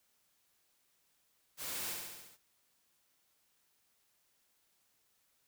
white noise with echo, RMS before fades -42 dBFS, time 1.57-1.96 s, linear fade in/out 50 ms, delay 70 ms, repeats 6, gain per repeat -3 dB, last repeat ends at 2.38 s, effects white hiss -75 dBFS RMS until 5.47 s

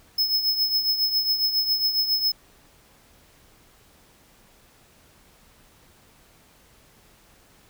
square tone with tremolo, 5190 Hz, E8, 28 cents flat, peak -18 dBFS, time 0.18-2.32 s, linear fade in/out 5 ms, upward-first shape triangle, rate 7.3 Hz, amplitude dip 70%, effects pink hiss -56 dBFS RMS until 7.69 s

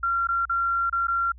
sine tone with dropouts, 1374 Hz, F6, 29 cents flat, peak -21 dBFS, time 0.03-1.32 s, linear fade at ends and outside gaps 5 ms, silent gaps 0.272-0.287 / 0.454-0.495 / 0.898-0.926 / 1.071-1.081 s, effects added 60 Hz sine -43 dBFS peak until 1.38 s

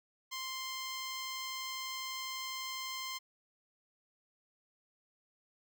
10% pulse tone, 1048 Hz, C6, 2 cents sharp, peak -30 dBFS, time 0.31-3.19 s, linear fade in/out 20 ms, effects none

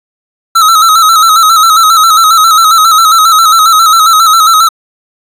square tone with vibrato, 1302 Hz, E6, 22 cents flat, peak -3 dBFS, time 0.55-4.69 s, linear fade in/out 10 ms, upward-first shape square, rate 7.4 Hz, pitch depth 52 cents each way, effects resampled to 32000 Hz

